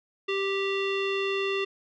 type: tone with low-pass filter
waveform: square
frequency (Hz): 392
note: G4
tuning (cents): 0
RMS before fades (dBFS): -28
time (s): 0.28-1.65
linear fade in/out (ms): 10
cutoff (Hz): 3100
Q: 5.8
effects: none